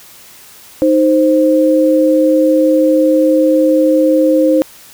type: tone pair together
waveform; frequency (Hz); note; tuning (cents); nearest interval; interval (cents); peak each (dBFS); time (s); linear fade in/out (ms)
sine; 311.1 / 523.5; D#4 / C5; 0 / +1; major sixth; 901; -10; 0.82-4.62; 0
effects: white hiss -39 dBFS RMS until 4.93 s